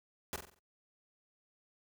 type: noise with echo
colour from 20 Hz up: pink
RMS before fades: -38 dBFS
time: 0.33-0.36 s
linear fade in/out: 0 ms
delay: 46 ms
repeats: 5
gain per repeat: -7 dB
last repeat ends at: 0.59 s
effects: noise-tail reverb RT60 0.1 s tail -21 dB re dry + high-pass 60 Hz 12 dB/octave